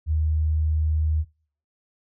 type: tone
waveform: sine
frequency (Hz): 77.78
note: D#2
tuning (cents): 0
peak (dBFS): -19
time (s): 0.06-1.25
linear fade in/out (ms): 50
effects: noise-tail reverb RT60 0.5 s tail -25 dB re dry